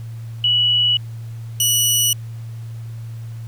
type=tone pair in turn; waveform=sine / 15% pulse; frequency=2940 / 2940 Hz; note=F#7 / F#7; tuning=-12 / -12 cents; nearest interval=unison; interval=0 cents; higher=neither; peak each=-13 / -7 dBFS; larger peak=second; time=0.44-0.97 / 1.6-2.13 s; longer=neither; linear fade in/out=2 ms; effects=added 114 Hz sine -28 dBFS peak until 3.47 s + pink hiss -50 dBFS RMS until 3.47 s